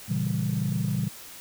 sine chord, A# diminished seventh, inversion none, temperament equal, 116.54 / 138.59 / 164.81 / 196 Hz, A#2 / C#3 / E3 / G3, 0 / 0 / 0 / 0 cents, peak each -29 dBFS, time 0.08-1.09 s, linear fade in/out 20 ms, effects tanh soft clip ceiling -17 dBFS + white hiss -44 dBFS RMS until 1.4 s

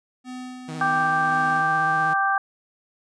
square tone with tremolo, 252.8 Hz, B3, 41 cents sharp, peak -33 dBFS, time 0.24-1.64 s, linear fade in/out 50 ms, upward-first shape sine, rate 1.9 Hz, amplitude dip 40%
sawtooth tone with vibrato, 157.9 Hz, D#3, 26 cents sharp, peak -28 dBFS, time 0.68-2.14 s, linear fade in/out 10 ms, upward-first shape square, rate 16 Hz, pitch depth 32 cents each way
harmonic tone, 392 Hz, G4, in tune, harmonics 2 / 3 / 4, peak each -23 / -23 / -23 dBFS, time 0.81-2.38 s, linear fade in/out 2 ms
effects resampled to 22050 Hz

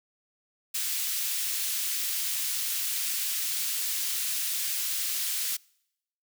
white high-pass noise, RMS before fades -30 dBFS, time 0.74-5.57 s, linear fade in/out 10 ms, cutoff 2400 Hz, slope 12 dB/octave, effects noise-tail reverb RT60 0.8 s tail -26 dB re dry

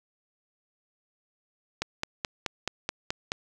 click train, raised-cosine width 0.2 ms, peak -11 dBFS, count 8, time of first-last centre 1.82-3.319 s, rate 4.67 Hz, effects none

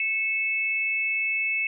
sine tone pair together, 2201 / 2618 Hz, C#7 / E7, -13 / -13 cents, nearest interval minor third, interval 300 cents, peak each -27 / -25 dBFS, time 0-1.67 s, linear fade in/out 2 ms, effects none

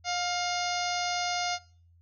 harmonic tone with a mistuned harmonic, 711 Hz, F5, 31 cents sharp, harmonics 1 / 2 / 3 / 4 / 5 / 6 / 7 / 8 / 9, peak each -31 / -38 / -36 / -41 / -40 / -40 / -37 / -42 / -39 dBFS, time 0.04-1.59 s, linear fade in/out 50 ms, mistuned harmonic 2, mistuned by -27 cents, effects noise-tail reverb RT60 0.5 s tail -22 dB re dry + added 85 Hz sine -57 dBFS peak until 2.01 s

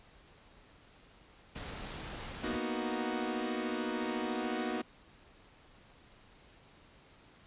pink noise, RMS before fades -43 dBFS, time 1.55-2.57 s, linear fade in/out 5 ms
sawtooth chord, B major seventh, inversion third, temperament equal, 233.1 / 246.9 / 311.1 / 370 Hz, A#3 / B3 / D#4 / F#4, 0 / 0 / 0 / 0 cents, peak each -35 dBFS, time 2.43-4.82 s, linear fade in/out 10 ms
effects pink hiss -60 dBFS RMS until 7.46 s + resampled to 8000 Hz

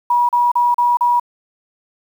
sine tone bursts, 965 Hz, B5, 40 cents flat, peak -11 dBFS, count 5, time 0.1-1.198 s, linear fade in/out 5 ms, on 190 ms, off 37 ms, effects 7-bit

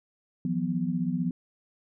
sine chord, E suspended second, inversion none, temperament equal with one note detuned, 164.81 / 180.56 / 246.9 Hz, E3 / F#3 / B3, 0 / -42 / 0 cents, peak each -31 / -29 / -30 dBFS, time 0.45-1.31 s, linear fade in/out 2 ms, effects none

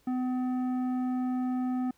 triangle tone with tanh clipping, 253.1 Hz, B3, 43 cents sharp, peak -29 dBFS, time 0.07-1.91 s, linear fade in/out 5 ms, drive 14 dB, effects pink hiss -67 dBFS RMS until 1.97 s

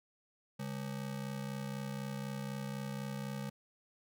square ring-modulated tone, 172.4 Hz, F3, 22 cents flat, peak -36 dBFS, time 0.59-3.5 s, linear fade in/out 10 ms, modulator 32 Hz, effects none

